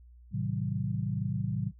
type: chord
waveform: sine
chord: A diminished seventh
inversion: none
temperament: just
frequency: 110 / 132 / 158.4 / 190.08 Hz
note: A2 / C3 / Eb3 / Gb3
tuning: 0 / +16 / +31 / +47 cents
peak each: -34 / -34 / -36 / -35 dBFS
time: 0.31-1.72 s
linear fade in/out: 50 ms
effects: noise-tail reverb RT60 0.1 s tail -19 dB re dry + added 60 Hz sine -51 dBFS peak until 1.79 s